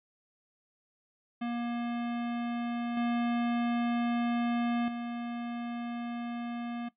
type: tone with level steps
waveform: square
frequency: 237.5 Hz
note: A#3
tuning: 33 cents sharp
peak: -32 / -28 / -35 dBFS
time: 1.41-6.89 s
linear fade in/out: 10 ms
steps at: 2.97 / 4.88 s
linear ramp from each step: 2 ms
effects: noise-tail reverb RT60 0.1 s tail -17 dB re dry + resampled to 8000 Hz